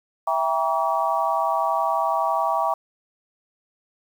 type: chord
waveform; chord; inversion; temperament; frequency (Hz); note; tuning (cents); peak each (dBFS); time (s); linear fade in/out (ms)
sine; E diminished seventh; none; just; 659.3 / 791.1 / 949.3 / 1139.2; E5 / G5 / Bb5 / Db6; 0 / +16 / +31 / +47; -25; 0.27-2.74; 5
effects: 8-bit